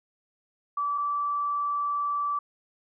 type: tone pair in turn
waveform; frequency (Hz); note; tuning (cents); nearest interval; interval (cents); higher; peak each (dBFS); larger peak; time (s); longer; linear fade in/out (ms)
sine; 1155 / 1159.5; D6 / D6; -29 / -22; unison; 7; second; -25; neither; 0.77-0.98 / 0.98-2.39; second; 5
effects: none